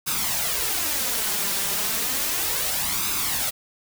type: noise with flanger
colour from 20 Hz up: white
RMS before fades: -25 dBFS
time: 0.06-3.51 s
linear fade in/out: 20 ms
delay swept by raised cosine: 0.79 to 5.09 ms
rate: 0.33 Hz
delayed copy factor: +0.6
effects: none